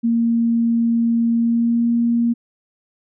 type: tone with pitch glide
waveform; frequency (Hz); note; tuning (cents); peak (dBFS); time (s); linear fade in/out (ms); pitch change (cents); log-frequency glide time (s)
sine; 231.9 to 234.9; A#3 to A#3; -9 to +13; -14; 0.03-2.34; 20; +22; 1.36-1.9
effects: none